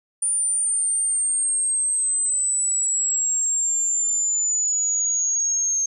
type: exponential sweep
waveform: sine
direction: down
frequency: 9280 to 6390 Hz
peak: -19 dBFS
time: 0.22-5.86 s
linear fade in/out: 5 ms
effects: none